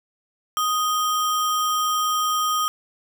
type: tone with sample-and-hold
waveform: sine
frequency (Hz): 1244.5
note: D#6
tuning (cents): 0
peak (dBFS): -19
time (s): 0.57-2.68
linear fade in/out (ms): 0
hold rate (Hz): 4410
effects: none